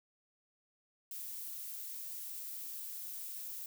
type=noise; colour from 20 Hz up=violet; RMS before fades=-44 dBFS; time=1.11-3.66 s; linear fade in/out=2 ms; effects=none